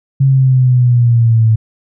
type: exponential sweep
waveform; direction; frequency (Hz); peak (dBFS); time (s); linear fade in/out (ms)
sine; down; 136.8 to 110; -6; 0.2-1.56; 10
effects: none